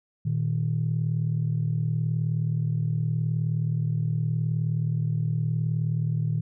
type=tone pair together; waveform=sine; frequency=116.54 / 155.69 Hz; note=A#2 / D#3; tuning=0 / +1 cents; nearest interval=perfect fourth; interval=501 cents; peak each=-25 dBFS; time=0.25-6.41 s; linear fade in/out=10 ms; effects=tanh soft clip ceiling -16 dBFS